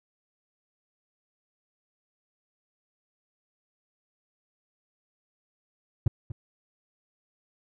triangle tone with echo, 111.3 Hz, A2, 20 cents sharp, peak -15 dBFS, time 6.06-6.08 s, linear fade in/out 5 ms, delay 240 ms, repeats 1, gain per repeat -14 dB, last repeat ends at 6.32 s, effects none

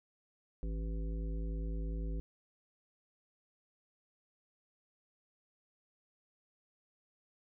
harmonic tone with a mistuned harmonic, 55 Hz, A1, in tune, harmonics 1 / 3 / 5 / 7 / 9, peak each -35 / -45 / -49 / -52 / -54 dBFS, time 0.63-2.2 s, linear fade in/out 0 ms, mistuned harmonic 1, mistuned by -120 cents, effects none

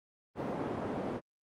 white band-pass noise, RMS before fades -36 dBFS, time 0.35-1.21 s, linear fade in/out 50 ms, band 130 to 560 Hz, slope 12 dB/octave, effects Opus 24 kbps

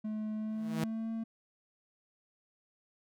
triangle tone with pitch glide, 215.1 to 225.3 Hz, A3 to A3, -39 to +41 cents, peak -32 dBFS, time 0.04-1.24 s, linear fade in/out 10 ms, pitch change +80 cents, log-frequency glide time 0.34-1.12 s
sawtooth tone with exponential growth, 160.5 Hz, E3, 46 cents flat, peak -26 dBFS, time 0.49-0.84 s, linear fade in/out 5 ms, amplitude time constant 76 ms
effects none

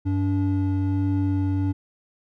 triangle tone pair together, 95.49 / 287.8 Hz, G2 / D4, -45 / -35 cents, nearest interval octave + perfect fifth, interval 1910 cents, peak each -20 / -22 dBFS, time 0.05-1.73 s, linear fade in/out 20 ms, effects none

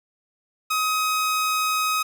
sawtooth tone, 1264 Hz, D#6, 27 cents sharp, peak -17 dBFS, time 0.7-2.03 s, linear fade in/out 10 ms, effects 8-bit

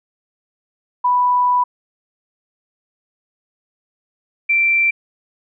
sine tone pair in turn, 987.8 / 2349 Hz, B5 / D7, 0 / 0 cents, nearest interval octave + minor third, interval 1500 cents, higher second, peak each -12 dBFS, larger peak neither, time 1.04-1.64 / 4.49-4.91 s, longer first, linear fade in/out 10 ms, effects none

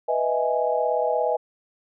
sine chord, E major seventh, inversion second, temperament equal, 493.9 / 622.3 / 659.3 / 830.6 Hz, B4 / D#5 / E5 / G#5, 0 / 0 / 0 / 0 cents, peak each -25 / -25 / -27 / -26 dBFS, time 0.08-1.37 s, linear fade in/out 10 ms, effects none

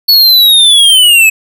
square linear sweep, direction down, 4435 to 2552 Hz, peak -3 dBFS, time 0.08-1.3 s, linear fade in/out 10 ms, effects none

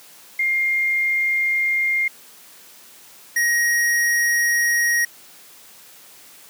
sine / square tone pair in turn, 2118 / 1886.9 Hz, C7 / A#6, +21 / +21 cents, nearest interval major second, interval 200 cents, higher first, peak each -17 dBFS, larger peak neither, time 0.39-2.08 / 3.36-5.05 s, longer neither, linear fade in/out 5 ms, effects white hiss -46 dBFS RMS until 6.49 s + high-pass 150 Hz 12 dB/octave

